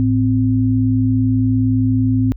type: tone pair together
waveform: sine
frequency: 108.8 / 258.8 Hz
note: A2 / C4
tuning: -19 / -19 cents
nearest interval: octave + minor third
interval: 1500 cents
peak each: -15 dBFS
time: 0-2.32 s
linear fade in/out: 0 ms
effects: added 50 Hz sine -30 dBFS peak until 2.36 s